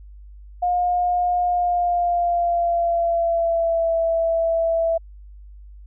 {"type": "tone with pitch glide", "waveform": "sine", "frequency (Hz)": [713, 661.4], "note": ["F5", "E5"], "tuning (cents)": [36, 6], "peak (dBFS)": -17, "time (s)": [0.62, 4.98], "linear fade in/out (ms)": 10, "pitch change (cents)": -130, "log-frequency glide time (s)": [1.43, 3.94], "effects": ["added 50 Hz sine -39 dBFS peak until 5.86 s"]}